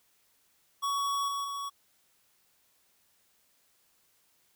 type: tone with level steps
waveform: square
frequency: 1122 Hz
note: C#6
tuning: 21 cents sharp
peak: -29 / -32 / -35 dBFS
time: 0.82-1.7 s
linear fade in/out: 20 ms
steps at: 1.28 / 1.44 s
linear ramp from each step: 5 ms
effects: white hiss -69 dBFS RMS until 4.55 s